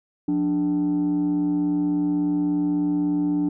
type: tone pair together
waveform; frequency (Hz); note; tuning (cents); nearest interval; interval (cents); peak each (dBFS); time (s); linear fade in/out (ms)
sine; 177.22 / 293.7; F3 / D4; +26 / 0; major sixth; 874; -25 / -18; 0.28-3.49; 5
effects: tanh soft clip ceiling -17 dBFS